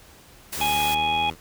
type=noise; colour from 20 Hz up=white; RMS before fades=-31 dBFS; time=0.52-0.95 s; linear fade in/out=10 ms
type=tone with pitch glide; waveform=10% pulse; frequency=75 to 80.85 Hz; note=D2 to E2; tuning=+37 to -33 cents; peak=-25 dBFS; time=0.55-1.36 s; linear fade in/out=50 ms; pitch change=+130 cents; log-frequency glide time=0.75-1.22 s
type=harmonic tone; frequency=830.6 Hz; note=G#5; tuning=in tune; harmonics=1 / 3 / 4; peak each=-22 / -27 / -28 dBFS; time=0.61-1.3 s; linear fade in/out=2 ms
effects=pink hiss -50 dBFS RMS until 1.4 s